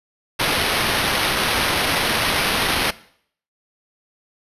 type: noise with sample-and-hold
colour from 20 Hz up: blue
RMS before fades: -20 dBFS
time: 0.39-2.91 s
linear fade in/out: 10 ms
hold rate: 7350 Hz
effects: noise-tail reverb RT60 0.6 s tail -19 dB re dry + resampled to 32000 Hz